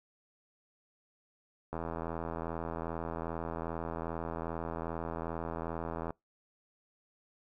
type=click train; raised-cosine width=1 ms; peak=-23 dBFS; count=362; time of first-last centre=1.73-6.106 s; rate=82.5 Hz; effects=noise-tail reverb RT60 0.2 s tail -26 dB re dry